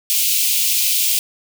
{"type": "high-pass noise", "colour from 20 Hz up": "white", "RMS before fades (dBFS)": -17, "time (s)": [0.1, 1.19], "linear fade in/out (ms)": 0, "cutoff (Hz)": 2400, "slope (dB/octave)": 48, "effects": []}